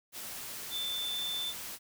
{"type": "tone in noise", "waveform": "sine", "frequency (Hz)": 3535, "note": "A7", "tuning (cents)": 7, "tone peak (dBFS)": -33, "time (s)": [0.7, 1.54], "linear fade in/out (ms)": 50, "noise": "white", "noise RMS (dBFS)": -42, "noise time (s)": [0.12, 1.79], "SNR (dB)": 6, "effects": []}